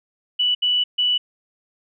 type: tone bursts at uneven times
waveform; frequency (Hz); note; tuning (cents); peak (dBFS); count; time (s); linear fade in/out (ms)
sine; 2960; F#7; 0; -16; 3; 0.39-0.55 / 0.62-0.84 / 0.98-1.18; 10
effects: none